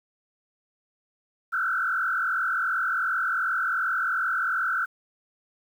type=tone with frequency modulation; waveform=sine; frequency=1439 Hz; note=F#6; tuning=49 cents flat; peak=-23 dBFS; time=1.52-4.86 s; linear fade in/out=20 ms; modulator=42.7 Hz; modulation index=2.7; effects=9-bit